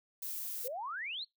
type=noise; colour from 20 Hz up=violet; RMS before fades=-40 dBFS; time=0.22-0.68 s; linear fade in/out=5 ms
type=exponential sweep; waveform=sine; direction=up; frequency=459.1 to 4435 Hz; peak=-37 dBFS; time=0.64-1.25 s; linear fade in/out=20 ms
effects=noise-tail reverb RT60 0.2 s tail -26 dB re dry

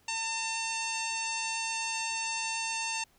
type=harmonic tone; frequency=901 Hz; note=A5; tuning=41 cents sharp; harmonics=1 / 2 / 3 / 4 / 5 / 6 / 7 / 8 / 9 / 10; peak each=-37 / -44 / -35 / -45 / -41 / -45 / -40 / -44 / -44 / -51 dBFS; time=0.08-3.04 s; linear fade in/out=5 ms; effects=pink hiss -66 dBFS RMS until 3.18 s

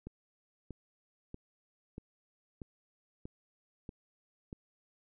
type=click train; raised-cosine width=3 ms; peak=-30 dBFS; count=8; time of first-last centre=0.07-4.529 s; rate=1.57 Hz; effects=none

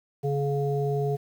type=harmonic tone; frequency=141 Hz; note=C#3; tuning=30 cents sharp; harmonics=1 / 3 / 5; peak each=-26 / -27 / -34 dBFS; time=0.23-1.17 s; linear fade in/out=20 ms; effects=9-bit

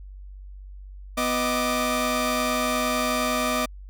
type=tone cluster; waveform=sawtooth; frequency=248.7 / 626 / 1181 Hz; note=B3 / D#5 / D6; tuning=+12 / +10 / +9 cents; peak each=-23 dBFS; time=1.17-3.66 s; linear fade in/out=10 ms; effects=added 48 Hz sine -38 dBFS peak until 3.89 s

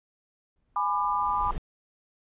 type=noise with exponential growth; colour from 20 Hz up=brown; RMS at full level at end=-33 dBFS; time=0.56-1.58 s; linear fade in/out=1 ms; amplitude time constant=220 ms
type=chord; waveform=sine; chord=G# diminished; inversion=none; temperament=just; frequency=830.6 / 996.7 / 1196.1 Hz; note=G#5 / B5 / D6; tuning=0 / +16 / +31 cents; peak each=-30 / -27 / -28 dBFS; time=0.76-1.51 s; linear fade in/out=2 ms
effects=resampled to 8000 Hz

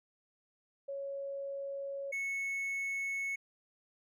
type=tone pair in turn; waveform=sine / triangle; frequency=554.4 / 2202 Hz; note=C#5 / C#7; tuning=0 / -12 cents; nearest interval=2 octaves; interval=2388 cents; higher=second; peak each=-37 / -32 dBFS; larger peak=second; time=0.88-2.12 / 2.12-3.36 s; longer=neither; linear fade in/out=10 ms; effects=none

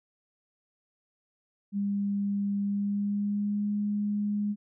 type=tone with pitch glide; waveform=sine; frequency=201.1 to 206.5 Hz; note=G3 to G#3; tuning=+44 to -10 cents; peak=-26 dBFS; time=1.72-4.56 s; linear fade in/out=50 ms; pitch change=+46 cents; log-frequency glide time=2.62-3.7 s; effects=none

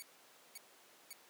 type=tone bursts; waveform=5% pulse; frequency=2244 Hz; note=C#7; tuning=21 cents sharp; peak=-37 dBFS; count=3; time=0-1.129 s; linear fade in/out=0 ms; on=23 ms; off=530 ms; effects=pink hiss -62 dBFS RMS until 1.29 s + high-pass 400 Hz 12 dB/octave

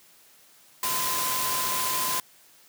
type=tone in noise; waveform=sine; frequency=1025 Hz; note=C6; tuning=36 cents flat; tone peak=-30 dBFS; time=0.83-2.2 s; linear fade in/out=2 ms; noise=white; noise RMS=-28 dBFS; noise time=0.83-2.2 s; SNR=-5 dB; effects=white hiss -56 dBFS RMS until 2.68 s + high-pass 100 Hz 12 dB/octave

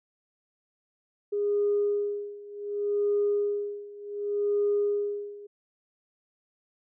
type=tone with tremolo; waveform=sine; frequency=410 Hz; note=G#4; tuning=22 cents flat; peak=-21 dBFS; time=1.32-5.47 s; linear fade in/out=10 ms; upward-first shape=sine; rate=0.67 Hz; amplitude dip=90%; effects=tanh soft clip ceiling -17 dBFS

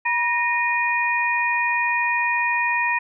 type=tone cluster; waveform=sine; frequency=961 / 1855 / 2454 Hz; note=B5 / A#6 / D#7; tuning=-48 / -9 / -25 cents; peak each=-23 dBFS; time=0.05-2.99 s; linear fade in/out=10 ms; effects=none

